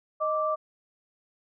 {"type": "tone pair together", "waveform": "sine", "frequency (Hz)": [622.3, 1171.6], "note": ["D#5", "D6"], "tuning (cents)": [0, -5], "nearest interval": "major seventh", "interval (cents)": 1095, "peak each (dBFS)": -27, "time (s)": [0.2, 0.56], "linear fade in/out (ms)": 20, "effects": []}